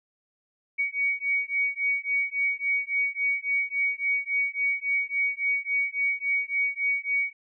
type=beating tone pair; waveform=sine; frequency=2246 / 2249.6 Hz; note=C#7 / C#7; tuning=+22 / +25 cents; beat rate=3.6 Hz; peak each=-27 dBFS; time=0.78-7.33 s; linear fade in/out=20 ms; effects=none